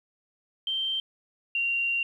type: tone pair in turn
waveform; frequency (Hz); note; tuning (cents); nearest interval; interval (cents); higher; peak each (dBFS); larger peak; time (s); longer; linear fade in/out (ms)
sine; 3136 / 2763; G7 / F7; 0 / -19; major second; 219; first; -26 / -24; second; 0.67-1 / 1.55-2.03; second; 2
effects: 10-bit